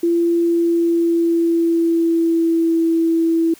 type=tone with pitch glide; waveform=sine; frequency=340 to 329.7 Hz; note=F4 to E4; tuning=-46 to 0 cents; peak=-13 dBFS; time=0.03-3.54 s; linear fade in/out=5 ms; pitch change=-54 cents; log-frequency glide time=0.3-2.83 s; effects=white hiss -46 dBFS RMS until 3.59 s